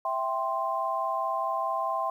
sine chord, C major, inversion first, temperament equal, 659.3 / 784 / 1046.5 Hz, E5 / G5 / C6, 0 / 0 / 0 cents, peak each -32 / -32 / -29 dBFS, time 0.05-2.1 s, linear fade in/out 2 ms, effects 10-bit

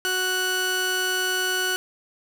sawtooth tone pair together, 370 / 1480 Hz, F#4 / F#6, 0 / 0 cents, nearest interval 2 octaves, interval 2400 cents, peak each -25 / -19 dBFS, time 0.05-1.76 s, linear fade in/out 0 ms, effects none

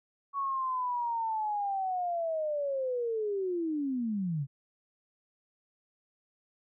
sine linear sweep, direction down, 1121 to 130.81 Hz, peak -29 dBFS, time 0.33-4.47 s, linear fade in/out 50 ms, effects none

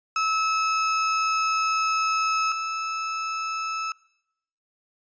35% pulse tone pair in turn, 1299 / 1308 Hz, E6 / E6, -26 / -14 cents, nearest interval unison, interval 12 cents, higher second, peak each -20 / -25 dBFS, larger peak first, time 0.16-2.52 / 2.52-3.92 s, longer first, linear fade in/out 2 ms, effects noise-tail reverb RT60 0.8 s tail -23 dB re dry + resampled to 16000 Hz

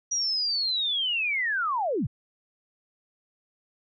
sine linear sweep, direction down, 5820 to 83.7 Hz, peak -24 dBFS, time 0.11-2.07 s, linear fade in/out 10 ms, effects none

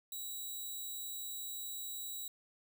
5% pulse tone, 3883 Hz, B7, 30 cents flat, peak -33 dBFS, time 0.12-2.28 s, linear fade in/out 2 ms, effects none

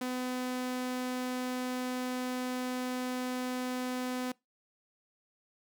sawtooth tone, 252.3 Hz, B3, 37 cents sharp, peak -29 dBFS, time 0.01-4.32 s, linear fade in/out 5 ms, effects noise-tail reverb RT60 0.2 s tail -23 dB re dry

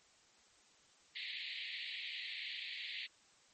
pink band-pass noise, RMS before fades -45 dBFS, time 1.15-3.07 s, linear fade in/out 10 ms, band 1900 to 4400 Hz, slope 96 dB/octave, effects white hiss -67 dBFS RMS until 3.53 s + MP3 32 kbps

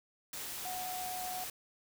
sine tone in noise, 734 Hz, F#5, 14 cents flat, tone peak -39 dBFS, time 0.65-1.44 s, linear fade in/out 2 ms, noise white, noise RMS -42 dBFS, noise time 0.33-1.5 s, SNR 0 dB, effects none

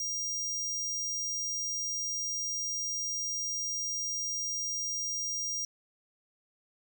square tone, 5700 Hz, F8, 34 cents sharp, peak -32 dBFS, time 0-5.65 s, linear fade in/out 2 ms, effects none

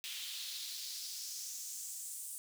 pink noise with high-pass filter sweep, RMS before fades -44 dBFS, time 0.04-2.38 s, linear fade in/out 0 ms, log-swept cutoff 3100 to 9000 Hz, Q 2.5, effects none

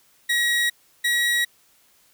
30% pulse tone pair in turn, 1905 / 1911.9 Hz, A#6 / A#6, +37 / +43 cents, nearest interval unison, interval 6 cents, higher second, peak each -16 dBFS, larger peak neither, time 0.29-0.7 / 1.04-1.45 s, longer neither, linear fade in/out 10 ms, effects white hiss -59 dBFS RMS until 2.13 s

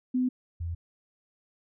sine tone pair in turn, 253.1 / 84.46 Hz, B3 / E2, +43 / +43 cents, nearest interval octave + perfect fifth, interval 1900 cents, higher first, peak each -23 / -30 dBFS, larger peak first, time 0.14-0.29 / 0.6-0.75 s, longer neither, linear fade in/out 10 ms, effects none

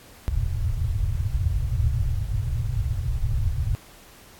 white low-pass noise, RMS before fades -24 dBFS, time 0.28-3.75 s, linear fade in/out 0 ms, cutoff 120 Hz, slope 48 dB/octave, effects pink hiss -49 dBFS RMS until 4.39 s + AAC 64 kbps

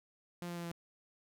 sawtooth tone with pitch steps, 174.61 / 173 / 171.41 / 169.84 Hz, F3 / F3 / F3 / F3, 0 / -16 / -32 / -48 cents, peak -36 dBFS, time 0.42-0.716 s, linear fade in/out 0 ms, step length 74 ms, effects none

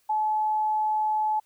sine tone, 859 Hz, A5, 42 cents flat, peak -22 dBFS, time 0.09-1.4 s, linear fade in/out 10 ms, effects white hiss -67 dBFS RMS until 1.45 s

